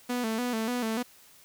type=tone with vibrato; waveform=sawtooth; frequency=233.8 Hz; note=A#3; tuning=5 cents sharp; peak=-24 dBFS; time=0.09-1.03 s; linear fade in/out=10 ms; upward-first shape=square; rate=3.4 Hz; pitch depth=89 cents each way; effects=white hiss -56 dBFS RMS until 1.44 s